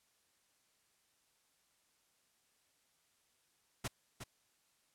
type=noise with echo; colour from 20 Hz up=pink; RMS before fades=-38 dBFS; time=3.84-3.88 s; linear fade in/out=10 ms; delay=360 ms; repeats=1; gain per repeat=-8 dB; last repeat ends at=4.24 s; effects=white hiss -75 dBFS RMS until 4.94 s + low-pass 11000 Hz 12 dB/octave